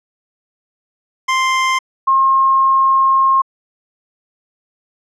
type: tone pair in turn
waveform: 25% pulse / sine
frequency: 1046.5 / 1071 Hz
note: C6 / C6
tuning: 0 / +40 cents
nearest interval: unison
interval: 40 cents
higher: second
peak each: -9 dBFS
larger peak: neither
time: 1.28-1.79 / 2.07-3.42 s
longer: second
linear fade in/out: 10 ms
effects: low-pass 6000 Hz 12 dB/octave